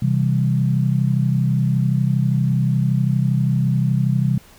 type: chord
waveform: sine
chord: C major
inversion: none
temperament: equal with one note detuned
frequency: 130.81 / 162.92 / 196 Hz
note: C3 / E3 / G3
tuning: 0 / -20 / 0 cents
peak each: -17 / -21 / -22 dBFS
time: 0.02-4.38 s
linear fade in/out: 5 ms
effects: pink hiss -48 dBFS RMS until 4.58 s